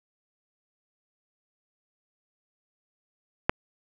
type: click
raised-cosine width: 0.5 ms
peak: -4 dBFS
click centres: 3.495 s
effects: none